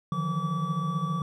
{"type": "tone cluster", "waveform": "triangle", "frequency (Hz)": [150.1, 162, 177.3, 1150], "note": ["D3", "E3", "F3", "D6"], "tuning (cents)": [38, -30, 26, -37], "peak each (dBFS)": -30, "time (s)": [0.12, 1.22], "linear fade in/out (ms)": 2, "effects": []}